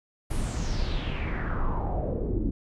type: noise with low-pass filter sweep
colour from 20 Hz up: brown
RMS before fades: -28 dBFS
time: 0.3-2.51 s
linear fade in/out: 10 ms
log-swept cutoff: 11000 to 280 Hz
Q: 4.3
effects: none